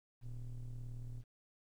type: ring-modulated tone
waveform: triangle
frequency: 68.8 Hz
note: C#2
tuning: 12 cents flat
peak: -37 dBFS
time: 0.21-1.24 s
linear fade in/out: 50 ms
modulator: 49.7 Hz
effects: 12-bit